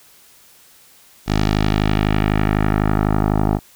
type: tone with low-pass filter sweep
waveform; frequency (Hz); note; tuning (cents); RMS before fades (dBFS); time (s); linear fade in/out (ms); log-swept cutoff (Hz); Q
10% pulse; 52; G#1; +3; -17; 1.26-3.6; 50; 5700 to 850; 1.3
effects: white hiss -49 dBFS RMS until 3.75 s